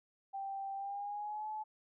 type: tone with pitch glide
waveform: sine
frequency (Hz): 784 to 859.9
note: G5 to A5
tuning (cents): 0 to -40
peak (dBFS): -38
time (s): 0.33-1.64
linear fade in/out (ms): 20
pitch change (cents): +160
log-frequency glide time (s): 0.75-1.48
effects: none

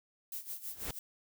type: noise with tremolo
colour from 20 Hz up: violet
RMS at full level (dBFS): -40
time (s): 0.32-0.99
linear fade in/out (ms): 2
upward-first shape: sine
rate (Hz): 6.2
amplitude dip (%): 80
type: noise with exponential growth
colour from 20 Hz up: pink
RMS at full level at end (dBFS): -36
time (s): 0.68-0.91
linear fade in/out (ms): 5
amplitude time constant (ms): 48
effects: none

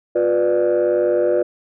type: chord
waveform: sine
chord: B diminished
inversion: second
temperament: just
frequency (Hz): 355.6 / 493.9 / 592.7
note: F4 / B4 / D5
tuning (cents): +31 / 0 / +16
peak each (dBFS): -17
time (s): 0.15-1.43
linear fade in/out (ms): 10
effects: tanh soft clip ceiling -10 dBFS

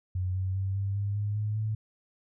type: tone with pitch steps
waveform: sine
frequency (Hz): 91.9 / 94.1 / 96.36 / 98.67 / 101.03 / 103.45 / 105.93 / 108.47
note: F#2 / F#2 / G2 / G2 / G#2 / G#2 / G#2 / A2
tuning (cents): -11 / +30 / -29 / +12 / -47 / -6 / +35 / -24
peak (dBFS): -27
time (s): 0.15-1.75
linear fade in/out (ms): 5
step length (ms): 200
effects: none

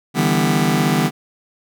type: chord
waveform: sawtooth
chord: E minor seventh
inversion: third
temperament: just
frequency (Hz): 148.33 / 164.81 / 197.78 / 247.2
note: D3 / E3 / G3 / B3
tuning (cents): +18 / 0 / +16 / +2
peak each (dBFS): -16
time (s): 0.14-1.11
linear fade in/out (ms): 50
effects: none

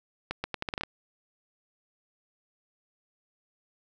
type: accelerating click train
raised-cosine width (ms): 0.3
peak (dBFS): -15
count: 9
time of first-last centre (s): 0.31-0.835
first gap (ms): 130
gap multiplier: 0.79
effects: none

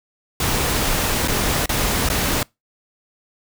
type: noise with dropouts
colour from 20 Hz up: pink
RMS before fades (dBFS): -20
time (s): 0.4-2.43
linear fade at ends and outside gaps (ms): 2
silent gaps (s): 1.276-1.281 / 1.659-1.692 / 2.089-2.099
effects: noise-tail reverb RT60 0.2 s tail -25 dB re dry

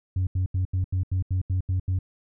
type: tone bursts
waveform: sine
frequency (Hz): 92.6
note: F#2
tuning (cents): +2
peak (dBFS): -19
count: 10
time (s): 0.16-1.989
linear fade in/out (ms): 5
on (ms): 110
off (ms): 81
effects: tanh soft clip ceiling -20 dBFS

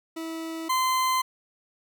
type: tone pair in turn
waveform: 40% pulse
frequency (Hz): 325.4 / 1033.1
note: E4 / C6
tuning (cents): -22 / -22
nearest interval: octave + minor sixth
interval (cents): 2000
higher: second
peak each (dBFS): -31 / -21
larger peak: second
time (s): 0.16-0.69 / 0.69-1.22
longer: neither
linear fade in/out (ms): 10
effects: none

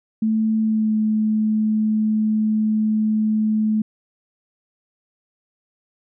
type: tone with pitch glide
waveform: sine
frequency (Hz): 219.6 to 216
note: A3 to A3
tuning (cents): -3 to -32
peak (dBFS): -16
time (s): 0.22-3.82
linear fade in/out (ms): 5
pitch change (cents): -29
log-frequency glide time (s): 0.61-0.95
effects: none

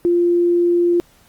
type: tone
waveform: sine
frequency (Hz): 347.5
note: F4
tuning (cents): -9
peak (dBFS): -12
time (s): 0.05-1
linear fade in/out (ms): 0
effects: pink hiss -53 dBFS RMS until 1.28 s + Opus 32 kbps

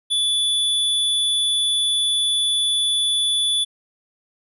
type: tone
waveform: square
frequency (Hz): 3460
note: A7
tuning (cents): -30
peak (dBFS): -18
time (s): 0.1-3.65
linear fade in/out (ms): 20
effects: resampled to 32000 Hz

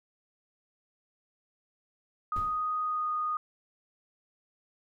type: tone with pitch glide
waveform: sine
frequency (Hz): 1244.5 to 1234.5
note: D#6 to D#6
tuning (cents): 0 to -14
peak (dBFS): -28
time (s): 2.32-3.37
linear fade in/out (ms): 2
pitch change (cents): -14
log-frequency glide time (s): 2.81-3.11
type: noise with exponential decay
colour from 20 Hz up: brown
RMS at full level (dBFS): -36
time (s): 2.36-2.75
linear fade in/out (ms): 1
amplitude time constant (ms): 83
effects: none

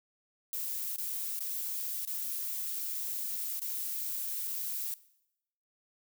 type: noise with dropouts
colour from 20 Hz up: violet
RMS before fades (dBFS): -36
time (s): 0.53-4.94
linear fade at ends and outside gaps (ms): 0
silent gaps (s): 0.961-0.983 / 1.391-1.406 / 2.051-2.074 / 3.594-3.618
effects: noise-tail reverb RT60 0.8 s tail -19 dB re dry

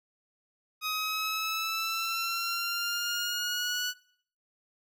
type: exponential sweep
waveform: 15% pulse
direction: up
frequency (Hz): 1255 to 1480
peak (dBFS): -23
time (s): 0.81-3.94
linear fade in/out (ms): 50
effects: noise-tail reverb RT60 0.6 s tail -22 dB re dry

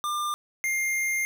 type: tone pair in turn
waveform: square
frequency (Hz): 1197 / 2113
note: D6 / C7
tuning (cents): +33 / +16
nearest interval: minor seventh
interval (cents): 983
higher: second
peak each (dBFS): -27 / -25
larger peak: second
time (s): 0.04-0.34 / 0.64-1.25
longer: second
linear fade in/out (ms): 0
effects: none

